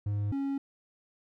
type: tone pair in turn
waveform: triangle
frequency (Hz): 102.8 / 275.8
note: G#2 / C#4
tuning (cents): -17 / -9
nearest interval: octave + perfect fourth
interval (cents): 1708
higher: second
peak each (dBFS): -26 / -27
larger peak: first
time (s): 0.06-0.32 / 0.32-0.58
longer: neither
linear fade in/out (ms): 5
effects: none